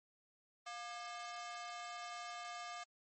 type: ring-modulated tone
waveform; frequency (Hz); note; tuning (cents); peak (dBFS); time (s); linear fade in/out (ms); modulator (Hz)
sawtooth; 953; A#5; +38; -38; 0.66-2.84; 10; 247
effects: MP3 32 kbps